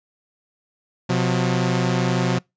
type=tone pair together; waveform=sawtooth; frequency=127.28 / 180 Hz; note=C3 / F#3; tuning=-47 / -47 cents; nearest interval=tritone; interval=600 cents; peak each=-17 dBFS; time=1.09-2.39 s; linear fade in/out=10 ms; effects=noise-tail reverb RT60 0.2 s tail -26 dB re dry + resampled to 16000 Hz